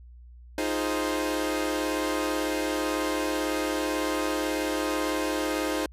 sawtooth chord, F minor seventh, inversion third, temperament equal, 311.1 / 349.2 / 415.3 / 523.3 Hz, Eb4 / F4 / Ab4 / C5, 0 / 0 / 0 / 0 cents, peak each -25 / -30 / -30 / -28 dBFS, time 0.58-5.86 s, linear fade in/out 2 ms, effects added 60 Hz sine -45 dBFS peak until 5.92 s + resampled to 32000 Hz

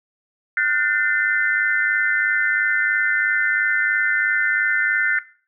sine tone cluster, 1438 / 1541 / 1796 / 2059 Hz, F#6 / G6 / A6 / C7, -50 / -30 / +35 / -28 cents, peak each -22 dBFS, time 0.57-5.19 s, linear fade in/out 2 ms, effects noise-tail reverb RT60 0.4 s tail -17 dB re dry

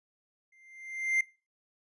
triangle tone with exponential growth, 2093 Hz, C7, in tune, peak -20 dBFS, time 0.52-1.21 s, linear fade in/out 5 ms, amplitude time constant 150 ms, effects noise-tail reverb RT60 0.3 s tail -20 dB re dry + resampled to 24000 Hz

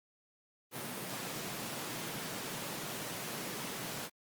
pink high-pass noise, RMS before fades -41 dBFS, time 0.71-4.1 s, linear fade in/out 50 ms, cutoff 120 Hz, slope 48 dB/octave, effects Opus 32 kbps

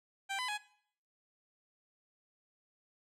15% pulse tone with pitch steps, 784 / 1006 / 836 Hz, G5 / B5 / G#5, 0 / +32 / +11 cents, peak -29 dBFS, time 0.29-0.581 s, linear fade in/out 20 ms, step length 97 ms, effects noise-tail reverb RT60 0.6 s tail -19 dB re dry + low-pass 9000 Hz 12 dB/octave

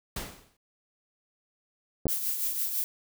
pink noise with exponential decay, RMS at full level -32 dBFS, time 0.16-0.57 s, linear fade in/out 5 ms, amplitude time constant 88 ms
clicks, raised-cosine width 2 ms, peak -14 dBFS, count 2, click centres 2.056 / 2.068 s
violet noise with tremolo, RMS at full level -28 dBFS, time 2.08-2.84 s, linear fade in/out 0 ms, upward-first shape triangle, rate 6 Hz, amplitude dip 55%
effects none

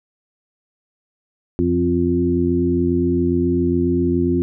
harmonic tone with a mistuned harmonic, 87.31 Hz, F2, in tune, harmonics 1 / 2 / 3 / 4, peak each -23 / -23 / -19 / -19 dBFS, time 1.59-4.42 s, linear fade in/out 0 ms, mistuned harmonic 2, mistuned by -23 cents, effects none

